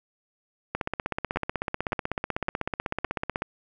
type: two click trains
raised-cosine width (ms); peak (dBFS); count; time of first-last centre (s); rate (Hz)
0.5; -12 / -12; 4 / 44; 1.36-3.045 / 0.75-3.421; 1.78 / 16.1
effects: none